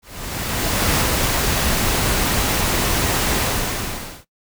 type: noise with ADSR envelope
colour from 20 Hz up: pink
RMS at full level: -17 dBFS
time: 0.02-4.25 s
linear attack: 980 ms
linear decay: 25 ms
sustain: -2 dB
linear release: 880 ms
effects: noise-tail reverb RT60 0.1 s tail -17 dB re dry